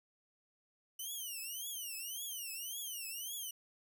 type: tone with vibrato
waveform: 5% pulse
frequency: 2960 Hz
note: F#7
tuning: in tune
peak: -33 dBFS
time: 0.99-3.51 s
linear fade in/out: 5 ms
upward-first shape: triangle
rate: 1.8 Hz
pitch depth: 250 cents each way
effects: none